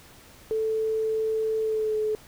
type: tone with pitch glide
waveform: sine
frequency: 440 to 430 Hz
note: A4 to A4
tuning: 0 to -40 cents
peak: -23 dBFS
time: 0.51-2.15 s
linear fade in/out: 0 ms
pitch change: -40 cents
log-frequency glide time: 1.6-1.98 s
effects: pink hiss -51 dBFS RMS until 2.27 s